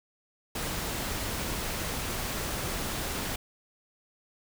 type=noise; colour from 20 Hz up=pink; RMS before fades=-33 dBFS; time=0.55-3.36 s; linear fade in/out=5 ms; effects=none